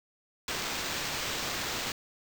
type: noise with sample-and-hold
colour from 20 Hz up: violet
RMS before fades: -34 dBFS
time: 0.48-1.92 s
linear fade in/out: 2 ms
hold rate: 11025 Hz
effects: none